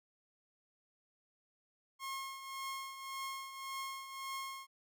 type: tone with tremolo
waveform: sawtooth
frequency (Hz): 1078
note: C#6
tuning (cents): -49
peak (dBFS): -35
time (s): 1.99-4.67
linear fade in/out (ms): 50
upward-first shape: triangle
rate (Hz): 1.8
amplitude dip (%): 65
effects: none